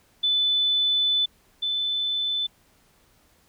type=tone pair in turn; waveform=sine; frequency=3500 / 3514 Hz; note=A7 / A7; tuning=-10 / -3 cents; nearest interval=unison; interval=7 cents; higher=second; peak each=-19 / -23 dBFS; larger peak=first; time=0.23-1.26 / 1.62-2.47 s; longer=first; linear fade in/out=10 ms; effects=pink hiss -61 dBFS RMS until 3.48 s

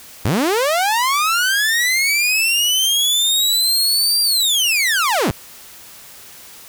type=linear two-way sweep; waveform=sawtooth; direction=up then down; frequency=80.3 to 4759 to 80.3 Hz; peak=-11 dBFS; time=0.25-5.31 s; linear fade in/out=0 ms; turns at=4.22 s; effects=white hiss -40 dBFS RMS until 6.68 s

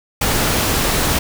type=noise; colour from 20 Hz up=pink; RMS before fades=-17 dBFS; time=0.21-1.19 s; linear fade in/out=5 ms; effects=none

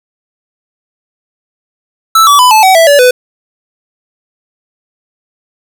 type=tone with pitch steps; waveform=square; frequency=1318.5 / 1147.8 / 999.2 / 869.9 / 757.3 / 659.2 / 573.9 / 499.6 Hz; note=E6 / D6 / B5 / A5 / F#5 / E5 / D5 / B4; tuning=0 / -40 / +20 / -20 / +40 / 0 / -40 / +20 cents; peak=-3 dBFS; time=2.15-3.11 s; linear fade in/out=5 ms; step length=120 ms; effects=none

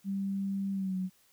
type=tone with pitch glide; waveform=sine; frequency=196 to 185.86 Hz; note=G3 to F#3; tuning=0 to +8 cents; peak=-30 dBFS; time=0.04-1.1 s; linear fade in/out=50 ms; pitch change=-92 cents; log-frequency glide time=0.73-0.97 s; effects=white hiss -66 dBFS RMS until 1.32 s

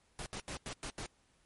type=noise bursts at uneven times; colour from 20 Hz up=pink; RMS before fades=-42 dBFS; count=6; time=0.19-0.26 / 0.33-0.4 / 0.48-0.57 / 0.66-0.73 / 0.83-0.9 / 0.98-1.06 s; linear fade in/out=0 ms; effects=pink hiss -71 dBFS RMS until 1.45 s + MP3 48 kbps

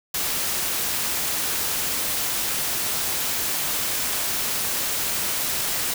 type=noise; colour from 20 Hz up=white; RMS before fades=-25 dBFS; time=0.14-5.94 s; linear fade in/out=5 ms; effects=none

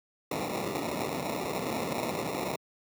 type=noise with sample-and-hold; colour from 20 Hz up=white; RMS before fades=-32 dBFS; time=0.31-2.56 s; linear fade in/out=5 ms; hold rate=1575 Hz; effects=high-pass 150 Hz 12 dB/octave

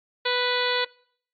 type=harmonic tone with a mistuned harmonic; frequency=493.9 Hz; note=B4; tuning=in tune; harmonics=1 / 2 / 3 / 4 / 5 / 6 / 7 / 8 / 9; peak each=-27 / -30 / -30 / -31 / -33 / -36 / -30 / -31 / -34 dBFS; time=0.25-0.85 s; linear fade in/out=10 ms; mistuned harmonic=9; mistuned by=-23 cents; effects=noise-tail reverb RT60 0.6 s tail -24 dB re dry + AAC 48 kbps

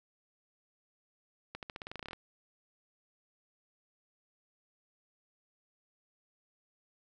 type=accelerating click train; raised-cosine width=0.3 ms; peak=-25 dBFS; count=14; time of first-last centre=1.55-2.132 s; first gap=78 ms; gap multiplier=0.9; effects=none

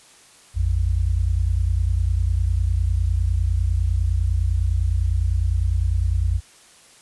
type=tone pair together; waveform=sine; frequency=56.89 / 86.8 Hz; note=A#1 / F2; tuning=-42 / -10 cents; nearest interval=perfect fifth; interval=732 cents; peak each=-20 dBFS; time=0.54-6.41 s; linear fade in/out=50 ms; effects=white hiss -50 dBFS RMS until 7.01 s + resampled to 24000 Hz

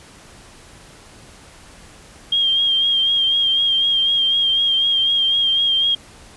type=tone with vibrato; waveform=sine; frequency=3218 Hz; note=G7; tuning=45 cents sharp; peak=-14 dBFS; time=2.32-5.95 s; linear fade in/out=5 ms; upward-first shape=sine; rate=4 Hz; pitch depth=35 cents each way; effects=pink hiss -44 dBFS RMS until 6.36 s + resampled to 24000 Hz

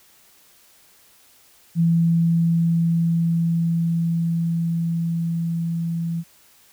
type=tone with level ramp; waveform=sine; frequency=167.2 Hz; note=E3; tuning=25 cents sharp; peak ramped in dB=-14 to -22 dBFS; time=1.75-6.24 s; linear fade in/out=50 ms; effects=white hiss -54 dBFS RMS until 6.72 s

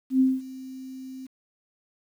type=tone with ADSR envelope; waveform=sine; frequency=261.6 Hz; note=C4; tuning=in tune; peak=-15 dBFS; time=0.1-1.27 s; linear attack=100 ms; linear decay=210 ms; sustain=-21 dB; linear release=12 ms; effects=9-bit

